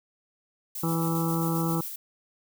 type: noise with tremolo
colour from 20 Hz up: violet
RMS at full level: -35 dBFS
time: 0.75-1.96 s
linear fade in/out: 5 ms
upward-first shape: square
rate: 7.5 Hz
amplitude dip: 30%
type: harmonic tone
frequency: 164.81 Hz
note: E3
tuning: in tune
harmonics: 1 / 2 / 3 / 5 / 6 / 7 / 8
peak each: -26 / -30 / -36 / -37 / -40 / -39 / -39 dBFS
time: 0.83-1.81 s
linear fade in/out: 5 ms
effects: none